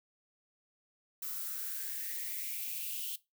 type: noise with high-pass filter sweep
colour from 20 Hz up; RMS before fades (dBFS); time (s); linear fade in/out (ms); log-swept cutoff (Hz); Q
violet; -39; 1.22-3.16; 5; 1200 to 3100; 6.2
effects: noise-tail reverb RT60 0.2 s tail -18 dB re dry